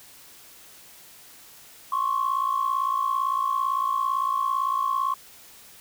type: tone pair together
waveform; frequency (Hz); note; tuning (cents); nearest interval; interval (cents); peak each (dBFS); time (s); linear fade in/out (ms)
sine; 1059 / 1116.8; C6 / C#6; +21 / +13; minor second; 92; -24; 1.92-5.14; 5
effects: tanh soft clip ceiling -16 dBFS + white hiss -49 dBFS RMS until 5.8 s